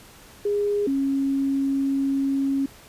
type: tone pair in turn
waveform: sine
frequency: 410 / 273.6 Hz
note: G#4 / C#4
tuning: -22 / -23 cents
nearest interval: perfect fifth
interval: 701 cents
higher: first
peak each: -20 dBFS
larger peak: neither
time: 0.45-0.87 / 0.87-2.66 s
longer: second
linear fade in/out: 5 ms
effects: pink hiss -48 dBFS RMS until 2.88 s + resampled to 32000 Hz